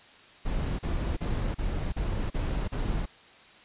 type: noise bursts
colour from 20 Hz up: brown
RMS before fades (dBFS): -29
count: 7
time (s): 0.45-3.058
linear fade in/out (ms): 10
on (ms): 340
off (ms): 38
effects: white hiss -53 dBFS RMS until 3.64 s + resampled to 8000 Hz